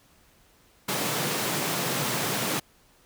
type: high-pass noise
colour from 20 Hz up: pink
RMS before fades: -28 dBFS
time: 0.88-2.6 s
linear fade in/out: 10 ms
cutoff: 120 Hz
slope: 48 dB/octave
effects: pink hiss -60 dBFS RMS until 3.05 s